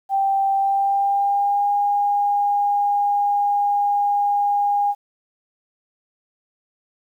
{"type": "tone with pitch glide", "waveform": "sine", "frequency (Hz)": [784, 814.5], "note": ["G5", "G#5"], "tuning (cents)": [0, -34], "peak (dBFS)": -16, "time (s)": [0.09, 4.95], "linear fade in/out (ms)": 50, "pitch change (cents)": 66, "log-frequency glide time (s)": [0.55, 1.7], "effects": ["9-bit"]}